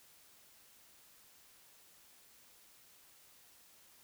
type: silence
effects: white hiss -63 dBFS RMS until 4.03 s